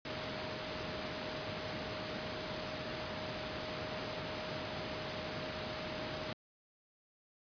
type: tone in noise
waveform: sine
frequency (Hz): 622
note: D#5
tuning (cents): -1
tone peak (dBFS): -45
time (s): 0.05-6.33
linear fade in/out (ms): 2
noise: pink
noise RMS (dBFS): -40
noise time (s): 0.05-6.33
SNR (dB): -8
effects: high-pass 100 Hz 12 dB/octave + resampled to 11025 Hz